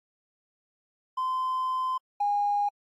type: tone pair in turn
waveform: triangle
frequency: 1031 / 818.3 Hz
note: C6 / G#5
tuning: -26 / -26 cents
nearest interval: major third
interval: 400 cents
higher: first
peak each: -23 / -19 dBFS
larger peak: second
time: 1.17-1.98 / 2.2-2.69 s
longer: first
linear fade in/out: 10 ms
effects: tanh soft clip ceiling -21 dBFS + AAC 64 kbps